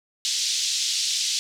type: band-pass noise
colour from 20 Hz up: pink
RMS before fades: -25 dBFS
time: 0.25-1.39 s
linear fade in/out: 0 ms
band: 3500 to 7000 Hz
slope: 24 dB/octave
effects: none